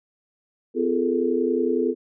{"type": "tone cluster", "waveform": "sine", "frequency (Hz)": [254.2, 343.3, 414.8, 445.9], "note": ["C4", "F4", "G#4", "A4"], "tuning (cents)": [-50, -30, -2, 23], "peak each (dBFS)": -25, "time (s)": [0.74, 1.95], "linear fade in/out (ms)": 50, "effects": []}